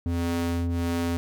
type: ring-modulated tone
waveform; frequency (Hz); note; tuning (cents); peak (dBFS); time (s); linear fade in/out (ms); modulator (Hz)
square; 85.1; F2; -44; -22; 0.06-1.17; 0; 171
effects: none